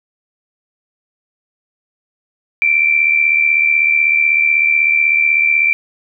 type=tone with amplitude modulation; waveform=sine; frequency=2348 Hz; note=D7; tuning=1 cent flat; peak=-7 dBFS; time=2.62-5.73 s; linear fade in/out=0 ms; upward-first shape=sine; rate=76.1 Hz; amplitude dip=60%; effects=none